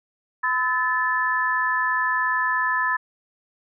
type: tone cluster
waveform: sine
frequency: 1014 / 1293 / 1743 Hz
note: B5 / E6 / A6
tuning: +45 / -34 / -17 cents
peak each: -24 / -28 / -22 dBFS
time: 0.43-2.97 s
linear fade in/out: 10 ms
effects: none